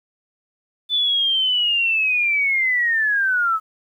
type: linear sweep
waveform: sine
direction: down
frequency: 3517 to 1276 Hz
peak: -16 dBFS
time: 0.89-3.6 s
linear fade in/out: 50 ms
effects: 9-bit